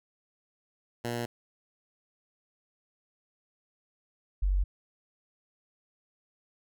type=tone pair in turn; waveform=10% pulse / sine; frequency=118.7 / 47.31 Hz; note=A#2 / F#1; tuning=+32 / +39 cents; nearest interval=octave + major third; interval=1593 cents; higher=first; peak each=-23 dBFS; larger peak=neither; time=1.04-1.26 / 4.42-4.64 s; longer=neither; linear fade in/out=10 ms; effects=none